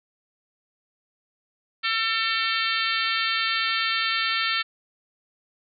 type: harmonic tone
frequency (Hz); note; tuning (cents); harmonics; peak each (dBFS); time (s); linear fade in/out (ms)
449.2; A4; +36; 3 / 4 / 5 / 6 / 7 / 8 / 9 / 10; -28 / -29 / -30 / -31 / -31 / -32 / -33 / -33; 1.83-4.63; 20
effects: none